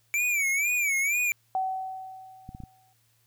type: tone with vibrato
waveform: square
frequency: 2309 Hz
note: D7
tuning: 30 cents flat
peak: -24 dBFS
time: 0.14-1.32 s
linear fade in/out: 0 ms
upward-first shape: sine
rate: 2.1 Hz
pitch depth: 120 cents each way
type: tone with exponential decay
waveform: sine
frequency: 757 Hz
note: F#5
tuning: 39 cents sharp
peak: -23 dBFS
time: 1.55-2.93 s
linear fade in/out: 1 ms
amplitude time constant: 300 ms
type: clicks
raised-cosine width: 5 ms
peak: -28 dBFS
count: 4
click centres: 2.491 / 2.549 / 2.603 / 2.637 s
effects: added 114 Hz sine -68 dBFS peak until 3.26 s + white hiss -68 dBFS RMS until 3.26 s